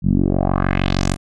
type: tone with low-pass filter sweep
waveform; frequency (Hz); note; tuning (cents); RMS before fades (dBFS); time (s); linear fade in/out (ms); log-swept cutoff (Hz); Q
10% pulse; 46.48; F#1; +9; -17; 0.02-1.17; 50; 160 to 10000; 2.5
effects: none